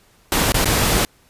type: noise with dropouts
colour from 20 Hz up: pink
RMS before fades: -17 dBFS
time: 0.32-1.05 s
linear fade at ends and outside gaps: 1 ms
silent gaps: 0.521-0.543 / 0.645-0.656 s
effects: pink hiss -55 dBFS RMS until 1.29 s + resampled to 32000 Hz